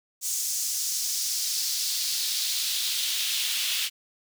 pink noise with high-pass filter sweep, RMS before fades -28 dBFS, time 0.21-3.9 s, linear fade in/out 50 ms, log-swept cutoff 6700 to 3000 Hz, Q 2.1, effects none

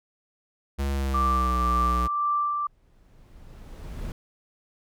square tone with pitch glide, 69.1 to 61.56 Hz, C#2 to B1, -5 to -5 cents, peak -25 dBFS, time 0.78-2.08 s, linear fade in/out 20 ms, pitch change -200 cents, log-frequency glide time 0.93-1.67 s
sine tone with tremolo, 1174.7 Hz, D6, in tune, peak -21 dBFS, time 1.14-2.67 s, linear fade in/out 5 ms, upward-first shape sine, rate 1.9 Hz, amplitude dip 35%
brown noise with exponential growth, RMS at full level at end -32 dBFS, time 2.23-4.12 s, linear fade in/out 2 ms, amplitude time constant 410 ms
effects none

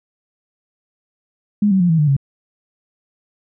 sine tone with pitch steps, 206.9 / 190.83 / 176 / 162.33 / 149.72 / 138.09 Hz, G#3 / G3 / F3 / E3 / D3 / C#3, -6 / -46 / +14 / -26 / +34 / -6 cents, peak -11 dBFS, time 1.62-2.166 s, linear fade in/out 5 ms, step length 91 ms, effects none

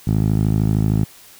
10% pulse tone with band-pass filter, 53.1 Hz, G#1, 39 cents sharp, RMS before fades -17 dBFS, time 0.07-1.05 s, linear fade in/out 5 ms, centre 130 Hz, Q 1.2, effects white hiss -45 dBFS RMS until 1.39 s

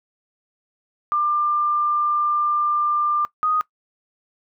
sine tone pair in turn, 1193 / 1243.7 Hz, D6 / D#6, +27 / -1 cents, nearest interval minor second, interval 72 cents, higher second, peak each -17 dBFS, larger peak neither, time 1.12-3.25 / 3.43-3.61 s, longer first, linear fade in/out 0 ms, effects noise-tail reverb RT60 0.1 s tail -20 dB re dry

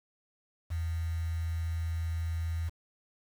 sine tone with quantisation, 82.41 Hz, E2, in tune, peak -30 dBFS, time 0.7-2.7 s, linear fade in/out 20 ms, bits 8, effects none

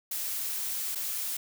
blue noise with dropouts, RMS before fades -33 dBFS, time 0.11-1.37 s, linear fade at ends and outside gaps 5 ms, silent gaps 0.95-0.955 s, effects none

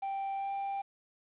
triangle tone with pitch glide, 784 to 790.8 Hz, G5 to G5, 0 to +15 cents, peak -31 dBFS, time 0.02-0.82 s, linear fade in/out 10 ms, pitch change +15 cents, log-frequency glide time 0.36-0.52 s, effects resampled to 8000 Hz + 10-bit

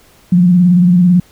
sine tone with vibrato, 177.9 Hz, F3, 32 cents sharp, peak -5 dBFS, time 0.32-1.2 s, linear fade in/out 5 ms, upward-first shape square, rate 18 Hz, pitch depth 48 cents each way, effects pink hiss -47 dBFS RMS until 1.31 s

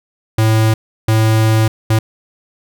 square tone bursts at uneven times, 110.4 Hz, A2, 6 cents sharp, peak -10 dBFS, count 3, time 0.38-0.74 / 1.08-1.68 / 1.9-1.99 s, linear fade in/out 5 ms, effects none

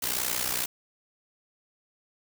white noise with amplitude modulation, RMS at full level -26 dBFS, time 0.02-0.66 s, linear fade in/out 10 ms, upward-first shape sine, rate 61.9 Hz, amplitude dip 75%, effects none

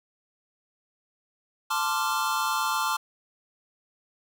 square chord, D minor seventh, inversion second, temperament equal with one note detuned, 880 / 1046.5 / 1174.7 / 1384.9 Hz, A5 / C6 / D6 / F6, 0 / 0 / 0 / -15 cents, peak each -31 dBFS, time 1.7-2.97 s, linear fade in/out 10 ms, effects none

